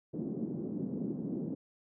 white band-pass noise, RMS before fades -37 dBFS, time 0.13-1.55 s, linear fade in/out 10 ms, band 170 to 310 Hz, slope 24 dB/octave, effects none

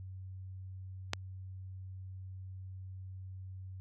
click, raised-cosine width 0.2 ms, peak -14 dBFS, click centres 1.134 s, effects added 94 Hz sine -43 dBFS peak until 3.8 s

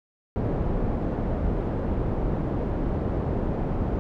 pink low-pass noise, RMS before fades -26 dBFS, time 0.36-3.99 s, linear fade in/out 0 ms, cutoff 580 Hz, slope 12 dB/octave, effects none

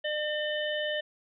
harmonic tone, 603 Hz, D5, 46 cents sharp, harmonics 1 / 3 / 5 / 6, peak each -31 / -34 / -35 / -44 dBFS, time 0.04-1.01 s, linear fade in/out 10 ms, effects none

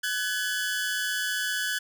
sawtooth tone pair together, 1508.3 / 1693 Hz, F#6 / G#6, +33 / +33 cents, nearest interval major second, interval 200 cents, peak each -26 dBFS, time 0.03-1.79 s, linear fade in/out 10 ms, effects none

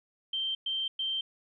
sine tone bursts, 3136 Hz, G7, in tune, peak -29 dBFS, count 3, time 0.33-1.21 s, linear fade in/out 5 ms, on 220 ms, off 110 ms, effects none

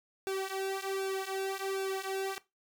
sawtooth tone with flanger, 386.1 Hz, G4, 26 cents flat, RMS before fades -35 dBFS, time 0.27-2.38 s, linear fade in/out 0 ms, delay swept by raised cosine 0.98 to 3.58 ms, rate 1.3 Hz, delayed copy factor -0.9, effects noise-tail reverb RT60 0.2 s tail -18 dB re dry

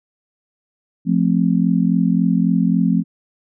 sine chord, F major, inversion none, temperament just, 174.61 / 218.3 / 261.9 Hz, F3 / A3 / C4, 0 / -13 / +2 cents, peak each -16 / -18 / -19 dBFS, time 1.05-3.04 s, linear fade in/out 50 ms, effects none

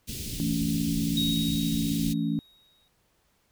pink band-stop noise, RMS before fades -35 dBFS, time 0.07-2.14 s, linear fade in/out 20 ms, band 330 to 3000 Hz, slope 24 dB/octave
sine chord, A major, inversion second, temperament equal with one note detuned, 164.81 / 220 / 282.5 Hz, E3 / A3 / C#4, 0 / 0 / +33 cents, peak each -29 dBFS, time 0.4-2.39 s, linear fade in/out 0 ms
triangle tone with exponential decay, 3782 Hz, A#7, 24 cents sharp, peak -24 dBFS, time 1.17-2.88 s, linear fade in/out 1 ms, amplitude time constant 370 ms
effects pink hiss -69 dBFS RMS until 3.51 s

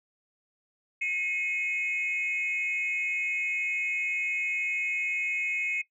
sine tone pair together, 2171 / 2521 Hz, C#7 / D#7, -37 / +22 cents, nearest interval minor third, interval 259 cents, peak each -28 dBFS, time 1.01-5.82 s, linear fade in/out 10 ms, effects noise-tail reverb RT60 0.1 s tail -19 dB re dry + tanh soft clip ceiling -22 dBFS

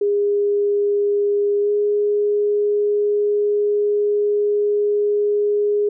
sine tone with pitch glide, 408.2 to 413.7 Hz, G#4 to G#4, -30 to -7 cents, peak -15 dBFS, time 0.01-5.89 s, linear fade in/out 5 ms, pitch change +23 cents, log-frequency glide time 1.61-1.7 s, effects none

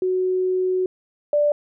sine tone pair in turn, 370 / 588.4 Hz, F#4 / D5, 0 / +3 cents, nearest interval minor sixth, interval 803 cents, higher second, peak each -18 / -15 dBFS, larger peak second, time 0.02-0.86 / 1.33-1.52 s, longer first, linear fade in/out 2 ms, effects none

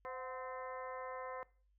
harmonic tone with a mistuned harmonic, 258.2 Hz, C4, 23 cents flat, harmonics 2 / 3 / 4 / 5 / 6 / 7 / 8, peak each -46 / -51 / -47 / -54 / -61 / -56 / -57 dBFS, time 0.05-1.43 s, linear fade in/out 0 ms, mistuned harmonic 3, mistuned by -82 cents, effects noise-tail reverb RT60 0.4 s tail -20 dB re dry + added 50 Hz sine -70 dBFS peak until 1.78 s

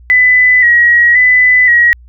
sine tone with vibrato, 1951 Hz, B6, 22 cents flat, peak -4 dBFS, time 0.1-1.93 s, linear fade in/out 0 ms, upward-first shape square, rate 0.95 Hz, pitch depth 43 cents each way, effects added 60 Hz sine -35 dBFS peak until 2.08 s

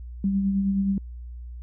sine tone with tremolo, 196 Hz, G3, in tune, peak -19 dBFS, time 0.24-0.98 s, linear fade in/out 2 ms, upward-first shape sine, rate 9.5 Hz, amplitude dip 35%, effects added 60 Hz sine -35 dBFS peak until 1.62 s

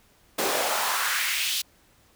pink noise with high-pass filter sweep, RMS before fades -26 dBFS, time 0.38-1.62 s, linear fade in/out 10 ms, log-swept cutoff 370 to 3800 Hz, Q 2.1, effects pink hiss -60 dBFS RMS until 2.15 s

